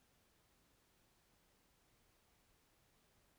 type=silence; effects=pink hiss -75 dBFS RMS until 3.38 s